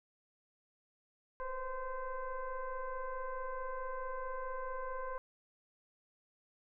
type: tone with frequency modulation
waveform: sine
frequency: 523.3 Hz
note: C5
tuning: in tune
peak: -37 dBFS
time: 1.4-5.18 s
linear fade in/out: 0 ms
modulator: 511 Hz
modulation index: 1.5
effects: none